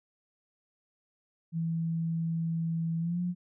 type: tone with pitch glide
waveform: sine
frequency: 164.7 to 177.54 Hz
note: E3 to F3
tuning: -1 to +29 cents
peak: -28 dBFS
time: 1.52-3.35 s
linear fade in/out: 50 ms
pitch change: +130 cents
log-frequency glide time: 2.99-3.21 s
effects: none